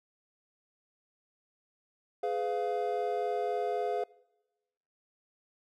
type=chord; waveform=triangle; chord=F diminished; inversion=first; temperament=just; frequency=419.1 / 502.9 / 698.5 Hz; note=Ab4 / Cb5 / F5; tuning=+16 / +31 / 0 cents; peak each=-31 / -33 / -31 dBFS; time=2.23-4.04 s; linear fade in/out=5 ms; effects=noise-tail reverb RT60 1.0 s tail -23 dB re dry